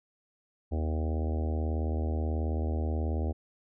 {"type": "harmonic tone", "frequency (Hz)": 78.5, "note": "D#2", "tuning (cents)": 16, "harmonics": [1, 3, 4, 5, 6, 7, 8, 9, 10], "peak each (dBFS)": [-28, -38, -40, -42, -44, -45, -46, -47, -48], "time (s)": [0.71, 3.33], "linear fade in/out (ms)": 20, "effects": []}